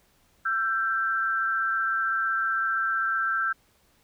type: tone pair together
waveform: sine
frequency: 1342.2 / 1568 Hz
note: E6 / G6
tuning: +31 / 0 cents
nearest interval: minor third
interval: 269 cents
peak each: -26 dBFS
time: 0.45-3.53 s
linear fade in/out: 10 ms
effects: pink hiss -64 dBFS RMS until 4.03 s